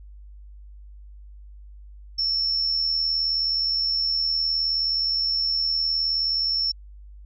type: tone with amplitude modulation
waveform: sine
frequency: 5400 Hz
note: E8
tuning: 41 cents sharp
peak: -19 dBFS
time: 2.18-6.72 s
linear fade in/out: 10 ms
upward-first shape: sine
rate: 79.3 Hz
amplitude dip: 40%
effects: added 50 Hz sine -41 dBFS peak until 7.25 s